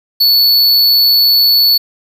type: tone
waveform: square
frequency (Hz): 4437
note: C#8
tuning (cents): +1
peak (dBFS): -7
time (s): 0.2-1.78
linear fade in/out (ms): 10
effects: 7-bit